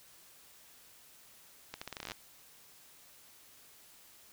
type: accelerating click train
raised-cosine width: 0.2 ms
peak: -23 dBFS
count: 13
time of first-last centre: 1.74-2.118 s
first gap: 75 ms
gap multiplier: 0.82
effects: white hiss -59 dBFS RMS until 4.32 s